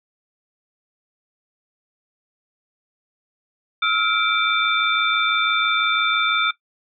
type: tone cluster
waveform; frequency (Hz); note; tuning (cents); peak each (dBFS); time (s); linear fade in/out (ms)
sine; 1294 / 1400 / 2333 / 3569; E6 / F6 / D7 / A7; -32 / +4 / -12 / +24; -23; 3.82-6.51; 5
effects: noise-tail reverb RT60 0.1 s tail -17 dB re dry